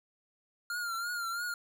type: tone with vibrato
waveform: square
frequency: 1400 Hz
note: F6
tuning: 4 cents sharp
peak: -34 dBFS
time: 0.7-1.54 s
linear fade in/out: 2 ms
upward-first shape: triangle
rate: 3 Hz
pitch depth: 72 cents each way
effects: none